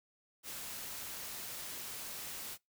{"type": "noise", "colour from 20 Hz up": "white", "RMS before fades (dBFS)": -44, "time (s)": [0.43, 2.58], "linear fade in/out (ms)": 50, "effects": ["noise-tail reverb RT60 0.2 s tail -25 dB re dry"]}